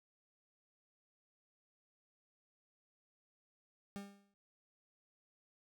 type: tone with exponential decay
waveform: 40% pulse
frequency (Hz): 200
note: G3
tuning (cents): +35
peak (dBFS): -40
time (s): 3.96-4.34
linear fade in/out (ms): 0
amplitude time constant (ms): 81
effects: none